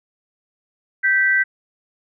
sine tone pair together, 1558 / 1964.8 Hz, G6 / B6, -11 / -9 cents, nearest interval major third, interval 402 cents, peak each -16 / -17 dBFS, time 1.03-1.44 s, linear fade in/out 20 ms, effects none

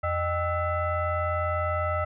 sine tone with frequency modulation, 612 Hz, D#5, 29 cents flat, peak -24 dBFS, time 0.03-2.05 s, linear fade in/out 10 ms, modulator 698 Hz, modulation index 1.4, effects none

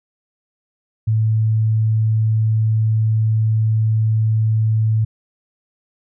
sine tone, 110 Hz, A2, in tune, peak -13 dBFS, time 1.07-5.05 s, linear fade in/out 10 ms, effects none

